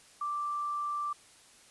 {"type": "tone", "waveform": "sine", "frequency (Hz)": 1174.7, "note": "D6", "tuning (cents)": 0, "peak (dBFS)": -31, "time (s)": [0.21, 1.13], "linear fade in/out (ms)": 5, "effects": ["white hiss -58 dBFS RMS until 1.7 s", "resampled to 24000 Hz"]}